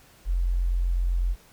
sine tone, 43.97 Hz, F1, 13 cents sharp, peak -21 dBFS, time 0.25-1.36 s, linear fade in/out 50 ms, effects pink hiss -55 dBFS RMS until 1.52 s

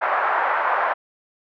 pink band-pass noise, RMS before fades -21 dBFS, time 0.01-0.94 s, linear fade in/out 20 ms, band 700 to 1600 Hz, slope 24 dB/octave, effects none

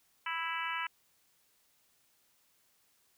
harmonic tone, 329.6 Hz, E4, in tune, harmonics 3 / 4 / 5 / 6 / 7 / 8 / 9, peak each -39 / -40 / -41 / -42 / -42 / -43 / -44 dBFS, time 0.26-0.87 s, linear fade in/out 5 ms, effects white hiss -71 dBFS RMS until 3.17 s

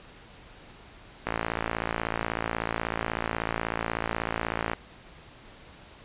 click train, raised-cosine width 0.5 ms, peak -12 dBFS, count 196, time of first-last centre 1.27-4.734 s, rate 56.3 Hz, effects pink hiss -50 dBFS RMS until 6.04 s + resampled to 8000 Hz

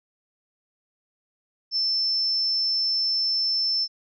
sine tone, 5310 Hz, E8, 12 cents sharp, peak -21 dBFS, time 1.71-3.88 s, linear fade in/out 50 ms, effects none

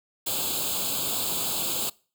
white noise with comb filter, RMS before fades -28 dBFS, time 0.26-1.9 s, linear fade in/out 10 ms, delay 0.26 ms, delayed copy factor +1, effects noise-tail reverb RT60 0.4 s tail -24 dB re dry + high-pass 100 Hz 12 dB/octave

